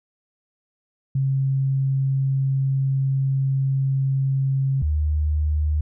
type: tone pair in turn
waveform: sine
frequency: 135.1 / 75.82 Hz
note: C#3 / D#2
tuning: -44 / -44 cents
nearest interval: minor seventh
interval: 1000 cents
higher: first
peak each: -18 dBFS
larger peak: neither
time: 1.15-4.82 / 4.82-5.81 s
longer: first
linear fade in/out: 5 ms
effects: none